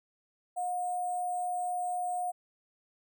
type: tone with sample-and-hold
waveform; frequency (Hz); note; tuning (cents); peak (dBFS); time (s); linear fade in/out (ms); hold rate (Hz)
sine; 718; F5; +48; -30; 0.56-2.32; 20; 8820
effects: none